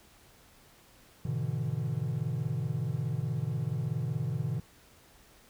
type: chord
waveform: triangle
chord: E dominant seventh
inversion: first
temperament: just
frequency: 103.01 / 123.61 / 148.33 / 164.81 Hz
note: G#2 / B2 / D3 / E3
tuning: -14 / +2 / +18 / 0 cents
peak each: -37 / -31 / -32 / -36 dBFS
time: 1.25-4.6 s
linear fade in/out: 5 ms
effects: pink hiss -59 dBFS RMS until 5.49 s